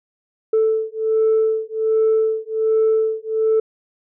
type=beating tone pair; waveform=sine; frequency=440 / 441.3 Hz; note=A4 / A4; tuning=0 / +5 cents; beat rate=1.3 Hz; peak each=-17 dBFS; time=0.53-3.6 s; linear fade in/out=5 ms; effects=tanh soft clip ceiling -10 dBFS